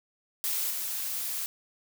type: noise with level steps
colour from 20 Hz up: blue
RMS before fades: -30 / -33 dBFS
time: 0.44-1.46 s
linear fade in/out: 0 ms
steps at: 0.7 s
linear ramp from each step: 10 ms
effects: none